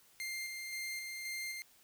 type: tone with tremolo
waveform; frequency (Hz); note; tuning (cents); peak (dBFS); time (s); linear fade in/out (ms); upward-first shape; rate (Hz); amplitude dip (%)
sawtooth; 2104; C7; +9; -35; 0.2-1.62; 0; square; 1.9; 30
effects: white hiss -65 dBFS RMS until 1.83 s